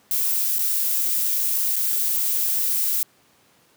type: noise with dropouts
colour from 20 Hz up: violet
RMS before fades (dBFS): -22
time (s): 0.11-3.03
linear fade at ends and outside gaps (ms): 1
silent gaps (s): 0.585-0.591 / 1.758-1.764
effects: pink hiss -58 dBFS RMS until 3.76 s + high-pass 150 Hz 12 dB/octave